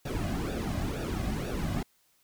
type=noise with flanger; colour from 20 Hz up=brown; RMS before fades=-32 dBFS; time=0.05-1.83 s; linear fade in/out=5 ms; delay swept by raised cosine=0.95 to 2.25 ms; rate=2.1 Hz; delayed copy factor=-0.75; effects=white hiss -68 dBFS RMS until 2.23 s